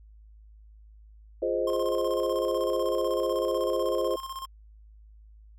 sine chord, F minor seventh, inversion none, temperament equal, 349.2 / 415.3 / 523.3 / 622.3 Hz, F4 / Ab4 / C5 / Eb5, 0 / 0 / 0 / 0 cents, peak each -31 / -31 / -28 / -32 dBFS, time 1.42-4.16 s, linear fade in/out 5 ms
square tone with tremolo, 1062 Hz, C6, 25 cents sharp, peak -34 dBFS, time 1.67-4.46 s, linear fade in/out 5 ms, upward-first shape square, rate 16 Hz, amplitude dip 60%
effects added 53 Hz sine -49 dBFS peak until 5.58 s

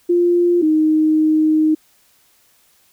sine tone pair in turn, 349.3 / 311.2 Hz, F4 / D#4, 0 / 0 cents, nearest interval major second, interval 200 cents, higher first, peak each -11 dBFS, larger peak neither, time 0.09-0.62 / 0.62-1.75 s, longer second, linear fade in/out 10 ms, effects white hiss -56 dBFS RMS until 2.92 s

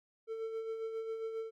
triangle tone with tremolo, 447.5 Hz, A4, 29 cents sharp, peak -33 dBFS, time 0.27-1.51 s, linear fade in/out 50 ms, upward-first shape sine, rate 7.4 Hz, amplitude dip 45%, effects none

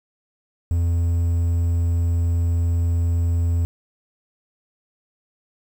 triangle tone, 85.1 Hz, F2, 44 cents flat, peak -15 dBFS, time 0.71-3.65 s, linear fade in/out 0 ms, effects 8-bit

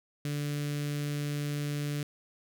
sawtooth tone with notch filter, 146 Hz, D3, 10 cents flat, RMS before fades -33 dBFS, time 0.25-2.03 s, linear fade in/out 2 ms, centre 870 Hz, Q 0.62, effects none

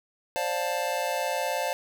square chord, D minor seventh, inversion third, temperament just, 528.6 / 587.3 / 704.8 / 881 Hz, C5 / D5 / F5 / A5, +18 / 0 / +16 / +2 cents, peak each -33 dBFS, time 0.36-1.73 s, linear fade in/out 0 ms, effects none

